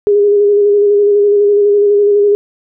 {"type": "tone with vibrato", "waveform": "sine", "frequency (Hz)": 409.3, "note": "G#4", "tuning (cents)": -25, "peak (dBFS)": -6, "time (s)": [0.07, 2.35], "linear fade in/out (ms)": 0, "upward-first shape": "square", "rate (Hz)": 12, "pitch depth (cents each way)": 20, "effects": []}